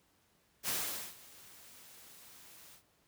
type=noise with ADSR envelope; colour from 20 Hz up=white; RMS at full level=-34 dBFS; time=0.63-2.83 s; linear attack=56 ms; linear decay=460 ms; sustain=-22 dB; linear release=100 ms; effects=pink hiss -71 dBFS RMS until 3.07 s + high-pass 60 Hz 12 dB/octave